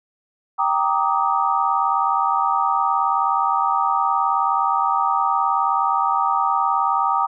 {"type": "chord", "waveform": "sine", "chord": "Eb major seventh", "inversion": "first", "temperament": "equal with one note detuned", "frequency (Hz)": [784, 932.3, 1174.7, 1253.9], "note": ["G5", "Bb5", "D6", "Eb6"], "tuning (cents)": [0, 0, 0, 13], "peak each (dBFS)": -22, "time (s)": [0.58, 7.27], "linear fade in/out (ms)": 20, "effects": []}